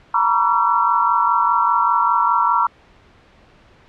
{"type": "tone cluster", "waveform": "sine", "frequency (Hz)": [930, 975, 1141, 1352], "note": ["A#5", "B5", "C#6", "E6"], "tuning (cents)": [-4, -23, 50, 43], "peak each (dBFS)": -19, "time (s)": [0.14, 2.67], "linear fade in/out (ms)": 5, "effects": ["pink hiss -50 dBFS RMS until 3.88 s", "low-pass 3000 Hz 12 dB/octave"]}